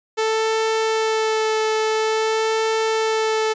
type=tone with vibrato; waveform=sawtooth; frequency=440 Hz; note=A4; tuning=in tune; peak=-14 dBFS; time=0.17-3.54 s; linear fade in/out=20 ms; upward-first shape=sine; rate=0.49 Hz; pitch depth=13 cents each way; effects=resampled to 16000 Hz